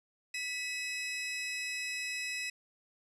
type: tone pair together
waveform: sawtooth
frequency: 1975.5 / 2561 Hz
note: B6 / D#7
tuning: 0 / +49 cents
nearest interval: major third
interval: 449 cents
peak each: -37 / -33 dBFS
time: 0.34-2.5 s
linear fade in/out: 5 ms
effects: resampled to 22050 Hz + 11-bit